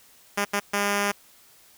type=tone bursts at uneven times; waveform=5% pulse; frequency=202.8 Hz; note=G#3; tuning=41 cents flat; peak=-11 dBFS; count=3; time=0.37-0.45 / 0.53-0.6 / 0.73-1.12 s; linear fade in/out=10 ms; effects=white hiss -55 dBFS RMS until 1.77 s